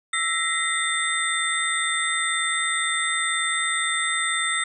sine tone cluster, 1325 / 1888 / 2047 / 3601 / 8150 Hz, E6 / A#6 / C7 / A7 / C9, +9 / +22 / -38 / +39 / -47 cents, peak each -28 dBFS, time 0.13-4.64 s, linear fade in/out 5 ms, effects none

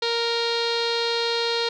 sawtooth tone with low-pass filter, 466.2 Hz, A#4, in tune, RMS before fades -24 dBFS, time 0.02-1.69 s, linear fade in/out 5 ms, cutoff 4100 Hz, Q 6.9, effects none

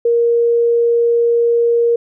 sine tone, 469.5 Hz, A#4, 12 cents sharp, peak -10 dBFS, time 0.05-1.96 s, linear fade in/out 5 ms, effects none

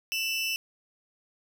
30% pulse tone pair together, 2666 / 2958 Hz, E7 / F#7, +19 / -1 cents, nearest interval major second, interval 180 cents, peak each -26 / -31 dBFS, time 0.12-0.56 s, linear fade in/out 0 ms, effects none

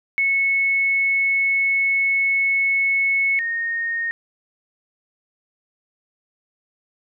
sine tone pair in turn, 2200 / 1850 Hz, C#7 / A#6, -14 / -14 cents, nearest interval minor third, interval 300 cents, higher first, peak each -16 / -21 dBFS, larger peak first, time 0.18-3.39 / 3.39-4.11 s, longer first, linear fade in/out 0 ms, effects none

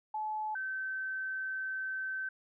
sine tone pair in turn, 860 / 1540.3 Hz, A5 / G6, -40 / -31 cents, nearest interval minor seventh, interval 1009 cents, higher second, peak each -33 / -34 dBFS, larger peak first, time 0.14-0.55 / 0.55-2.29 s, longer second, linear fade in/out 5 ms, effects none

